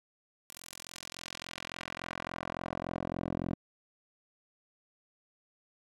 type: tone with band-pass filter sweep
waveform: 10% pulse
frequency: 43.54 Hz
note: F1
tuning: 5 cents flat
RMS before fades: -40 dBFS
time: 0.5-3.55 s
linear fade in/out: 0 ms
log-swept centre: 11000 to 290 Hz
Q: 0.87
effects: none